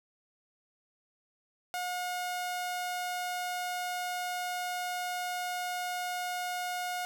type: tone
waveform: sawtooth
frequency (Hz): 720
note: F#5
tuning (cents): -47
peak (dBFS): -29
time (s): 1.74-7.05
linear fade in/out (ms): 0
effects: none